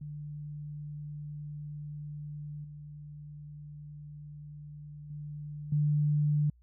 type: tone with level steps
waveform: sine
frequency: 148.4 Hz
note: D3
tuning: 18 cents sharp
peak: -38 / -43 / -38 / -24 dBFS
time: 0.01-6.5 s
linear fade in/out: 5 ms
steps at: 2.64 / 5.1 / 5.72 s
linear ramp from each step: 5 ms
effects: added 60 Hz sine -58 dBFS peak until 6.62 s